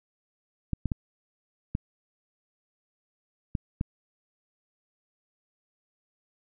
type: clicks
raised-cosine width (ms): 5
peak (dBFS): -15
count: 6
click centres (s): 0.733 / 0.857 / 0.918 / 1.751 / 3.552 / 3.811
effects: none